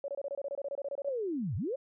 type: tone bursts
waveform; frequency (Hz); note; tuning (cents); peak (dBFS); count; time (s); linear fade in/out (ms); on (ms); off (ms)
sine; 561; C#5; +21; -33; 16; 0.04-1.087; 2; 42; 25
type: linear two-way sweep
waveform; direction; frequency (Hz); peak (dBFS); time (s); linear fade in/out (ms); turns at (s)
sine; down then up; 574 to 83.3 to 574; -31; 1.07-1.76; 10; 1.56
effects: none